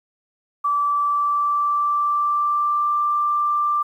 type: tone with pitch glide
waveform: sine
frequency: 1159 to 1181.3 Hz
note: D6 to D6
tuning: -23 to +10 cents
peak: -17 dBFS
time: 0.64-3.83 s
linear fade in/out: 10 ms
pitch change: +33 cents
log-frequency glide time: 0.79-2.96 s
effects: 9-bit